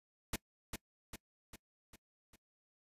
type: noise with echo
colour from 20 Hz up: pink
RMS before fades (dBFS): -36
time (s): 0.33-0.36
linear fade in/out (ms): 5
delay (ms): 400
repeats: 5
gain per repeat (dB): -5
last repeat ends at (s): 2.36
effects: noise-tail reverb RT60 0.1 s tail -23 dB re dry + resampled to 32000 Hz